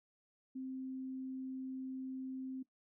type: tone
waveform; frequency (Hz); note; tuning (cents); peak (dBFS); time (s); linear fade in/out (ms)
sine; 261.6; C4; 0; -40; 0.55-2.63; 10
effects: noise-tail reverb RT60 0.1 s tail -17 dB re dry